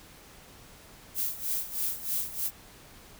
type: noise with tremolo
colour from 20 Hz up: violet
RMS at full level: -29 dBFS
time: 1.14-2.51 s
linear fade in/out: 50 ms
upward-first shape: sine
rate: 3.2 Hz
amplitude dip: 80%
effects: pink hiss -52 dBFS RMS until 3.19 s